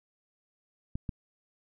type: clicks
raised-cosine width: 5 ms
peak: -21 dBFS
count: 2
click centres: 0.955 / 1.092 s
effects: none